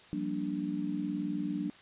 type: chord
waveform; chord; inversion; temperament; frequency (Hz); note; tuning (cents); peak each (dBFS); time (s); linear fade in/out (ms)
sine; G minor seventh; third; just; 176.4 / 196 / 235.2 / 294; F3 / G3 / Bb3 / D4; +18 / 0 / +16 / +2; -39 / -37 / -40 / -34; 0.13-1.7; 0
effects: white hiss -55 dBFS RMS until 1.81 s + resampled to 8000 Hz